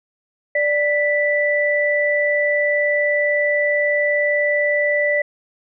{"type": "tone pair together", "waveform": "sine", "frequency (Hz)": [588.3, 1975.5], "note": ["D5", "B6"], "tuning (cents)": [3, 0], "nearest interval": "octave + major sixth", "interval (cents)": 2097, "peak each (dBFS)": -18, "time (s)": [0.55, 5.22], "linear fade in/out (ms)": 5, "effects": []}